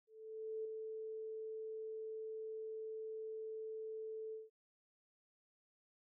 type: tone with ADSR envelope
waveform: sine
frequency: 439.3 Hz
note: A4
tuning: 3 cents flat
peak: -39 dBFS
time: 0.07-4.5 s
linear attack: 580 ms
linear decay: 4 ms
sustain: -4 dB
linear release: 170 ms
effects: none